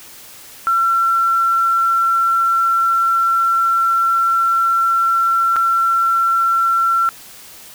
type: tone with dropouts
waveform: sine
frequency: 1354 Hz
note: E6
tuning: 46 cents sharp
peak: -12 dBFS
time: 0.67-7.09 s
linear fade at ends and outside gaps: 0 ms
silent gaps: 5.56-5.565 s
effects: white hiss -39 dBFS RMS until 7.74 s